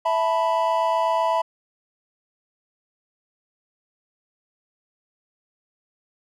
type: chord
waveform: triangle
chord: E suspended fourth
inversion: none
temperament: equal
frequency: 659.3 / 880 / 987.8 Hz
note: E5 / A5 / B5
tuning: 0 / 0 / 0 cents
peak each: -21 / -24 / -20 dBFS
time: 0.05-1.42 s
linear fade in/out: 10 ms
effects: none